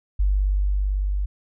sine tone with level ramp, 49 Hz, G1, in tune, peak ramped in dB -16 to -21 dBFS, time 0.19-1.26 s, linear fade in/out 10 ms, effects none

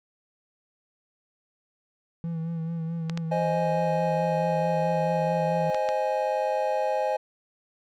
triangle tone with vibrato, 164.81 Hz, E3, in tune, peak -26 dBFS, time 2.24-5.7 s, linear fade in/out 0 ms, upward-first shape sine, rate 4.6 Hz, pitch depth 36 cents each way
clicks, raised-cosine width 0.2 ms, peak -16 dBFS, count 4, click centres 3.097 / 3.175 / 5.746 / 5.889 s
triangle chord, Ab major, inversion first, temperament equal, 523.3 / 622.3 / 830.6 Hz, C5 / Eb5 / Ab5, 0 / 0 / 0 cents, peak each -26 dBFS, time 3.31-7.17 s, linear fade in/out 10 ms
effects none

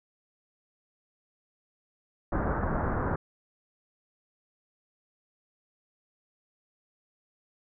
pink low-pass noise, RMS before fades -29 dBFS, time 2.32-3.16 s, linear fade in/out 5 ms, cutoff 1600 Hz, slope 48 dB/octave, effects none

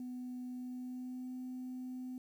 sine tone with pitch glide, 249.8 to 253.9 Hz, B3 to B3, +20 to +48 cents, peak -39 dBFS, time 0-2.18 s, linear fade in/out 2 ms, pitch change +28 cents, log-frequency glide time 0.55-1.34 s, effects tanh soft clip ceiling -38 dBFS + 11-bit

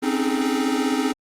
square tone cluster, 260.6 / 276 / 309.8 / 411.9 / 428.2 Hz, C4 / C#4 / D#4 / G#4 / A4, -7 / -7 / -7 / -14 / -47 cents, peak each -24 / -27 / -27 / -31 / -31 dBFS, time 0.02-1.13 s, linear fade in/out 20 ms, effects low-pass 11000 Hz 12 dB/octave + Opus 24 kbps

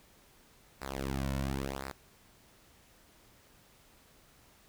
sawtooth tone with flanger, 67.6 Hz, C#2, 43 cents flat, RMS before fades -36 dBFS, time 0.81-1.92 s, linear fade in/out 10 ms, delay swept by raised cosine 0.31 to 2.51 ms, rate 0.95 Hz, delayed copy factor -0.85, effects pink hiss -62 dBFS RMS until 4.68 s

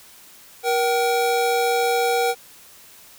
square tone pair together, 475.1 / 767.1 Hz, A#4 / G5, +33 / -38 cents, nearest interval minor sixth, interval 829 cents, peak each -21 / -22 dBFS, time 0.63-2.35 s, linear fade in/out 50 ms, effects white hiss -47 dBFS RMS until 3.18 s

